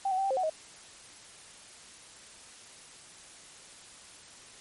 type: tone with pitch steps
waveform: sine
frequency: 782 / 747 / 776 / 784 / 528 / 744 / 630 Hz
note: G5 / F#5 / G5 / G5 / C5 / F#5 / D#5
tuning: -4 / +16 / -18 / 0 / +16 / +9 / +21 cents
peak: -26 dBFS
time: 0.05-0.498 s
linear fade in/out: 5 ms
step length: 64 ms
effects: white hiss -51 dBFS RMS until 4.6 s + MP3 48 kbps